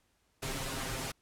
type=noise with comb filter; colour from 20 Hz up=pink; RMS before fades=-37 dBFS; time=0.42-1.12 s; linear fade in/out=10 ms; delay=7.5 ms; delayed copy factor=+0.85; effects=pink hiss -73 dBFS RMS until 1.21 s + low-pass 12000 Hz 12 dB/octave